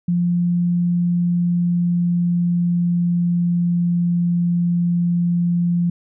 sine tone with pitch glide, 174.61 to 173.4 Hz, F3 to F3, 0 to -12 cents, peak -15 dBFS, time 0.08-5.9 s, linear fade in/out 5 ms, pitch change -12 cents, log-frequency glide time 0.66-4.3 s, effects none

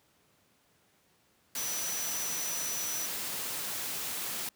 sine tone in noise, 5920 Hz, F#8, in tune, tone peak -35 dBFS, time 1.57-3.06 s, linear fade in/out 2 ms, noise white, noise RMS -36 dBFS, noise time 1.55-4.49 s, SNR -2 dB, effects pink hiss -68 dBFS RMS until 4.55 s + high-pass 100 Hz 12 dB/octave

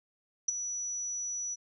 sine tone with ADSR envelope, 5900 Hz, F#8, 6 cents flat, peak -22 dBFS, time 0.48-1.56 s, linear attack 7 ms, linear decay 14 ms, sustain -11 dB, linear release 28 ms, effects none

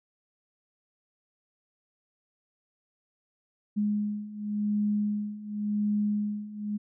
sine beating tone pair, 207.7 / 208.61 Hz, G#3 / G#3, 0 / +8 cents, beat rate 0.91 Hz, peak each -31 / -28 dBFS, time 3.76-6.78 s, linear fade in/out 20 ms, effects none

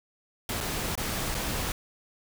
pink noise with dropouts, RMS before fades -31 dBFS, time 0.49-1.72 s, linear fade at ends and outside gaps 2 ms, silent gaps 0.605-0.609 / 0.954-0.976 / 1.345-1.349 s, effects none

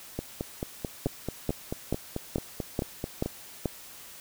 two click trains, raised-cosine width 2 ms, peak -17 / -13 dBFS, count 15 / 7, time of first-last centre 0.19-3.26 / 1.06-3.657 s, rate 4.56 / 2.31 Hz, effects white hiss -47 dBFS RMS until 4.2 s

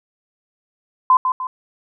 sine tone with echo, 1024 Hz, C6, 38 cents flat, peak -8 dBFS, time 1.1-1.17 s, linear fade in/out 2 ms, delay 150 ms, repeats 2, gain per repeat -7 dB, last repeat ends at 1.47 s, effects none

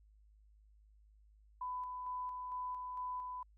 sine tone with tremolo, 1000 Hz, B5, 21 cents sharp, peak -38 dBFS, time 1.61-3.43 s, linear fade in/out 5 ms, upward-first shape square, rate 2.2 Hz, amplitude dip 30%, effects added 52 Hz sine -62 dBFS peak until 3.57 s

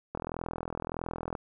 click train, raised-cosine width 1 ms, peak -20 dBFS, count 51, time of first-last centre 0.15-1.352 s, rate 41.6 Hz, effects none

